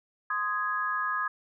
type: chord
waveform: sine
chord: Ab major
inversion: first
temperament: just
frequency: 1038.3 / 1245.9 / 1661.2 Hz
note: C6 / Eb6 / Ab6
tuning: -14 / +2 / 0 cents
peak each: -34 / -30 / -31 dBFS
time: 0.3-1.28 s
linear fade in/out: 5 ms
effects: none